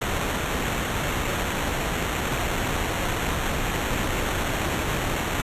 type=noise with sample-and-hold; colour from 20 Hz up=pink; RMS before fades=-26 dBFS; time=0.01-5.42 s; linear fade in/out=10 ms; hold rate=4900 Hz; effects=resampled to 32000 Hz